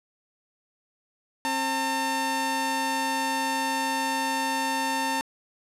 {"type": "tone pair together", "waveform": "sawtooth", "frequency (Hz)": [266.8, 900], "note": ["C4", "A5"], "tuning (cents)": [34, 39], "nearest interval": "octave + major sixth", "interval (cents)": 2105, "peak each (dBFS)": [-27, -22], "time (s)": [1.45, 5.21], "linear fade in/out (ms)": 0, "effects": ["low-pass 12000 Hz 12 dB/octave"]}